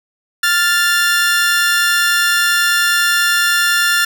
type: tone pair together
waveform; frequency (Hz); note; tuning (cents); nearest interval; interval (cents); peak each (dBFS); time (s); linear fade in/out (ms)
sawtooth; 1397.2 / 1759; F6 / A6; 0 / -1; major third; 399; -11; 0.43-4.05; 5
effects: none